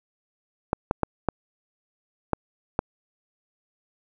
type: clicks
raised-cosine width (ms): 1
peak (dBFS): -7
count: 6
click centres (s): 0.731 / 0.911 / 1.033 / 1.287 / 2.333 / 2.791
effects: none